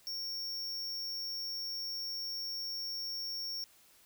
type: tone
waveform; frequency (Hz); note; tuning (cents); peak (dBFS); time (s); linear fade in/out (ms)
square; 5500; F8; -27; -37; 0.07-3.64; 0
effects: white hiss -63 dBFS RMS until 4.05 s